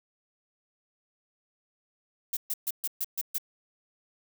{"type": "noise bursts", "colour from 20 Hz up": "violet", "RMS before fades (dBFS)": -30, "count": 7, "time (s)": [2.33, 3.383], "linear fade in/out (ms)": 5, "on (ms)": 39, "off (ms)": 130, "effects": []}